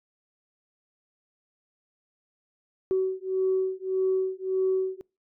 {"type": "beating tone pair", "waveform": "sine", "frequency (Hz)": [376.5, 378.2], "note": ["F#4", "F#4"], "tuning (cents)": [30, 38], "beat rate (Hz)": 1.7, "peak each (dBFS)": -26, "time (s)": [2.91, 5.01], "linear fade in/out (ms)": 0, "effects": ["noise-tail reverb RT60 0.3 s tail -26 dB re dry", "tanh soft clip ceiling -16 dBFS"]}